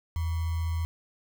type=tone with sample-and-hold; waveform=sine; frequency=82.41 Hz; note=E2; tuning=in tune; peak=-26 dBFS; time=0.16-0.85 s; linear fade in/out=0 ms; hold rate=1050 Hz; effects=none